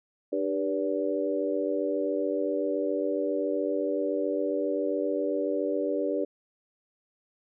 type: tone cluster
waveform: sine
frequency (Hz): 298.1 / 393.6 / 487.6 / 575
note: D4 / G4 / B4 / D5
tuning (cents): +26 / +7 / -22 / -37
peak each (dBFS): -31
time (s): 0.32-6.25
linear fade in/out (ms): 10
effects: none